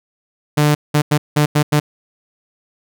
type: tone bursts at uneven times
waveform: sawtooth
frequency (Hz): 148.8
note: D3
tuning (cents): +23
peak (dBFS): -7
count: 6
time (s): 0.57-0.75 / 0.94-1.02 / 1.11-1.18 / 1.36-1.46 / 1.55-1.63 / 1.72-1.8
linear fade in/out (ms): 10
effects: none